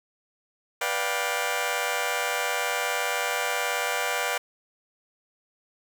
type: chord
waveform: 15% pulse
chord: G dominant seventh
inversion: first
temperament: just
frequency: 490 / 588 / 705.6 / 784 Hz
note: B4 / D5 / F5 / G5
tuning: -14 / +2 / +18 / 0 cents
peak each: -25 dBFS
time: 0.81-4.38 s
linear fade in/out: 5 ms
effects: none